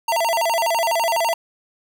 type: tone with vibrato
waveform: square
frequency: 784 Hz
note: G5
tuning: in tune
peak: -18 dBFS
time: 0.08-1.34 s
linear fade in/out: 5 ms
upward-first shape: square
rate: 12 Hz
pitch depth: 280 cents each way
effects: none